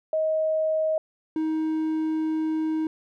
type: tone pair in turn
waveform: sine / triangle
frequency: 630 / 315.2 Hz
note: D#5 / D#4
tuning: +21 / +23 cents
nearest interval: octave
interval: 1198 cents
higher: first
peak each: -21 dBFS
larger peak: neither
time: 0.13-0.98 / 1.36-2.87 s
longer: second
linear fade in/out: 2 ms
effects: none

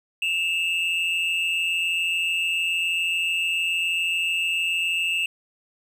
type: tone pair together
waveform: triangle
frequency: 2637 / 2810 Hz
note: E7 / F7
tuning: 0 / +10 cents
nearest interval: minor second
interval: 110 cents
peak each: -22 / -24 dBFS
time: 0.22-5.26 s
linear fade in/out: 2 ms
effects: none

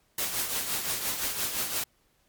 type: noise with tremolo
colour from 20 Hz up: white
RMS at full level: -28 dBFS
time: 0.18-1.84 s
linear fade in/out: 5 ms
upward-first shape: triangle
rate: 5.8 Hz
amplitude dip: 60%
effects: pink hiss -68 dBFS RMS until 2.28 s + MP3 96 kbps

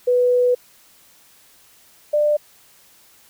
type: tone pair in turn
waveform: sine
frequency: 493.9 / 595.2 Hz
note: B4 / D5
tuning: 0 / +23 cents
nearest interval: minor third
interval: 323 cents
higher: second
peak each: -13 / -14 dBFS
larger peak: first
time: 0.07-0.55 / 2.13-2.37 s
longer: first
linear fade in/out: 10 ms
effects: white hiss -52 dBFS RMS until 3.29 s

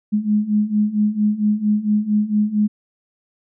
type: beating tone pair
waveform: sine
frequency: 207.7 / 212.1 Hz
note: G#3 / G#3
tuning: 0 / +37 cents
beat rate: 4.4 Hz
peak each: -20 / -17 dBFS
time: 0.12-2.68 s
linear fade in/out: 20 ms
effects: none

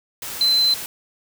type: tone in noise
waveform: sine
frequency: 4065 Hz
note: B7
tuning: 49 cents sharp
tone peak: -14 dBFS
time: 0.41-0.74 s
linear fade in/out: 2 ms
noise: white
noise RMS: -31 dBFS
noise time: 0.22-0.86 s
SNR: +14 dB
effects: none

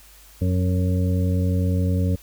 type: harmonic tone with a mistuned harmonic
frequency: 91 Hz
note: F#2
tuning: 28 cents flat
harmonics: 1 / 2 / 3 / 5 / 6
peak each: -19 / -25 / -29 / -33 / -35 dBFS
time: 0.41-2.16 s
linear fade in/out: 10 ms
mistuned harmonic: 6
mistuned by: +21 cents
effects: added 50 Hz sine -50 dBFS peak until 2.22 s + white hiss -50 dBFS RMS until 2.22 s

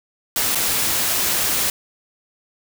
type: noise with dropouts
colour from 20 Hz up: white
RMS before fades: -20 dBFS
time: 0.36-1.7 s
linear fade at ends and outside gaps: 1 ms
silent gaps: 0.549-0.555 s
effects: none

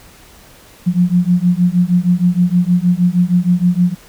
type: beating tone pair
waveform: sine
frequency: 174.61 / 181.01 Hz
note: F3 / F#3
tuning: 0 / -38 cents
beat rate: 6.4 Hz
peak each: -13 dBFS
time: 0.86-3.95 s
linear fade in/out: 20 ms
effects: pink hiss -43 dBFS RMS until 4.08 s

